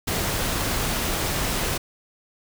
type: noise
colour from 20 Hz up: pink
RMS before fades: -25 dBFS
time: 0.07-1.78 s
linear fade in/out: 10 ms
effects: none